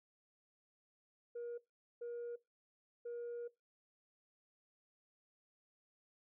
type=tone bursts at uneven times; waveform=sine; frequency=475.7 Hz; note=A#4; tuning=35 cents sharp; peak=-40 dBFS; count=3; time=1.35-1.58 / 2.01-2.36 / 3.05-3.48 s; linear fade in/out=10 ms; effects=noise-tail reverb RT60 0.2 s tail -20 dB re dry + tanh soft clip ceiling -40 dBFS